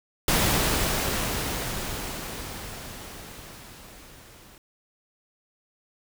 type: noise with level ramp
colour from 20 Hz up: pink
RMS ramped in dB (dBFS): -21 to -51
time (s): 0.28-4.58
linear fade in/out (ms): 2
effects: none